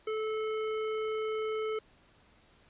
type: tone with hard clipping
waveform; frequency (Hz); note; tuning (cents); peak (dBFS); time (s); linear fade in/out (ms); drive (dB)
sine; 435.2; A4; -19; -33; 0.07-1.79; 5; 17
effects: pink hiss -63 dBFS RMS until 2.69 s + resampled to 8000 Hz